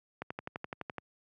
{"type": "click train", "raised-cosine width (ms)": 0.5, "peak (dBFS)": -22, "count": 10, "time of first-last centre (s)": [0.22, 0.983], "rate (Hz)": 11.8, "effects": ["high-pass 100 Hz 12 dB/octave"]}